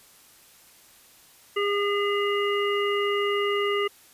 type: harmonic tone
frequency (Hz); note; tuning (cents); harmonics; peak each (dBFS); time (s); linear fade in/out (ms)
406.7; G#4; -36; 1 / 3 / 5 / 7; -24 / -29 / -31 / -32; 1.56-3.88; 10
effects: white hiss -54 dBFS RMS until 4.13 s + resampled to 32000 Hz